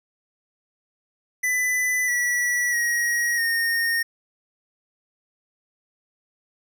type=tone with pitch steps; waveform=square; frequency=1998 / 1945.6 / 1894.6 / 1844.9 Hz; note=B6 / B6 / A#6 / A#6; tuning=+20 / -26 / +28 / -18 cents; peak=-21 dBFS; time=1.43-4.03 s; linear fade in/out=10 ms; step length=650 ms; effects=none